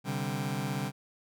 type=chord; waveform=sawtooth; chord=C suspended second; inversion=none; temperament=just; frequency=130.81 / 147.16 / 196.22 Hz; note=C3 / D3 / G3; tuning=0 / +4 / +2 cents; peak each=-31 dBFS; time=0.04-0.92 s; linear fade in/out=50 ms; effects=none